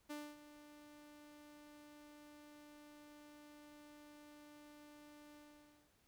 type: tone with ADSR envelope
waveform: sawtooth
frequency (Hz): 296.1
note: D4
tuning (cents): +14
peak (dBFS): -40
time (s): 0.09-5.94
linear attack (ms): 18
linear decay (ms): 250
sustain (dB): -14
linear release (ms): 570
effects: pink hiss -75 dBFS RMS until 6.07 s